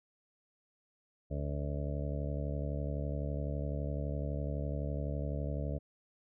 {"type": "harmonic tone", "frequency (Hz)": 71.9, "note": "D2", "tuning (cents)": -36, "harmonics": [1, 2, 3, 4, 6, 7, 8, 9], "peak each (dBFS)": [-36, -38, -46, -45, -48, -47, -45, -48], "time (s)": [1.3, 5.79], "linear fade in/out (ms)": 20, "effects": []}